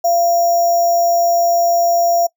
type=tone with sample-and-hold; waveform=sine; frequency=687 Hz; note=F5; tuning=29 cents flat; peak=-11 dBFS; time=0.04-2.27 s; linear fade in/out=10 ms; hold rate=6300 Hz; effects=noise-tail reverb RT60 0.1 s tail -23 dB re dry